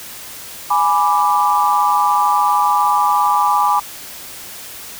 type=chord; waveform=sine; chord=G# diminished; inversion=none; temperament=equal; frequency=830.6 / 987.8 / 1174.7 Hz; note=G#5 / B5 / D6; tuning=0 / 0 / 0 cents; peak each=-16 dBFS; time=0.7-3.8 s; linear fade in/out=10 ms; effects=white hiss -33 dBFS RMS until 4.99 s